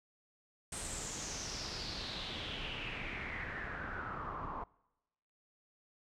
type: noise with low-pass filter sweep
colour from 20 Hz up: pink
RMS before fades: -42 dBFS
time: 0.72-4.64 s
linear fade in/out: 5 ms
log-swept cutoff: 8800 to 1000 Hz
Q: 5.3
effects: noise-tail reverb RT60 1.0 s tail -25 dB re dry